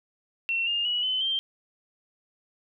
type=tone with pitch steps; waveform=sine; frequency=2715 / 2819 / 2927 / 3039 / 3155 Hz; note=F7 / F7 / F#7 / F#7 / G7; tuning=-50 / +16 / -19 / +46 / +10 cents; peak=-24 dBFS; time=0.49-1.39 s; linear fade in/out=0 ms; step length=180 ms; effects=none